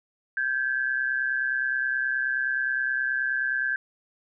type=tone pair together; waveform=sine; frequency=1568 / 1697.5 Hz; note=G6 / G#6; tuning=0 / +37 cents; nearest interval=minor second; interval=137 cents; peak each=-25 / -29 dBFS; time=0.37-3.76 s; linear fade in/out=2 ms; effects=none